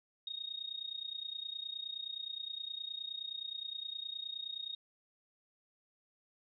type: tone with amplitude modulation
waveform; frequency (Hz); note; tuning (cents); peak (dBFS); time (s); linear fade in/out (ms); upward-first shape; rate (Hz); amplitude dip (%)
sine; 3729; A#7; 0; -36; 0.27-4.75; 2; sine; 29.6; 85
effects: none